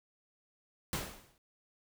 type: noise with exponential decay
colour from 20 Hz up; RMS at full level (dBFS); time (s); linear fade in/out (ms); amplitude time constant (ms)
pink; -33; 0.93-1.38; 1; 96
effects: none